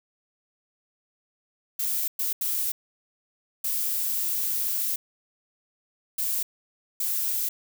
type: noise bursts at uneven times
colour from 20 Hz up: violet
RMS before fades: -27 dBFS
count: 6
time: 1.79-2.08 / 2.19-2.33 / 2.41-2.72 / 3.64-4.96 / 6.18-6.43 / 7-7.49 s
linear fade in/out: 5 ms
effects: none